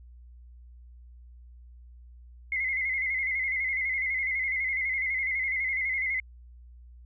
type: tone with vibrato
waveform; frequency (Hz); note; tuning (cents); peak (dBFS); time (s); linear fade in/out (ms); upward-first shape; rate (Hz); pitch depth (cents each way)
sine; 2093; C7; 0; -26; 2.52-6.2; 2; square; 12; 50
effects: added 60 Hz sine -47 dBFS peak until 7.05 s